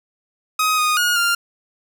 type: tone with pitch steps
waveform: sawtooth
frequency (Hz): 1259 / 1237 / 1439 / 1396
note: D#6 / D#6 / F#6 / F6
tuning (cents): +20 / -10 / -49 / -1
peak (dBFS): -12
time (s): 0.59-1.35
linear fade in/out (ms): 5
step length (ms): 190
effects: none